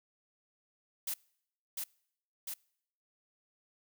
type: noise with echo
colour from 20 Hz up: blue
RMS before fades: -36 dBFS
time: 1.07-1.14 s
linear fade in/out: 5 ms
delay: 700 ms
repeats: 2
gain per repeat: -2 dB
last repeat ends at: 2.54 s
effects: noise-tail reverb RT60 0.7 s tail -25 dB re dry